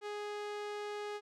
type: tone with low-pass filter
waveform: sawtooth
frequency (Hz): 415.3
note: G#4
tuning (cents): 0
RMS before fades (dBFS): -41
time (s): 0.01-1.21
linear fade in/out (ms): 50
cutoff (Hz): 5800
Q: 0.53
effects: none